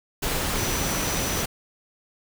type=tone in noise; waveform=sine; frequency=5920 Hz; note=F#8; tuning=in tune; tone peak=-33 dBFS; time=0.57-1.43 s; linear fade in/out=10 ms; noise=pink; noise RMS=-26 dBFS; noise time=0.22-1.46 s; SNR=-10 dB; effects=none